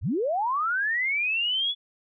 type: linear sweep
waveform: sine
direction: up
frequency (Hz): 51.8 to 3448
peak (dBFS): -23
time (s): 0.01-1.75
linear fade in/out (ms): 50
effects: none